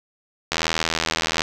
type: click train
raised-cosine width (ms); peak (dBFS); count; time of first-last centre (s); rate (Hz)
0.2; -3; 74; 0.52-1.419; 81.2
effects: none